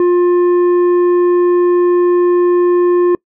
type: tone with tanh clipping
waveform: sine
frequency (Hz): 353.4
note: F4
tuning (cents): +21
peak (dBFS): -9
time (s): 0-3.15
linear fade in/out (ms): 2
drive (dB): 7
effects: noise-tail reverb RT60 0.1 s tail -25 dB re dry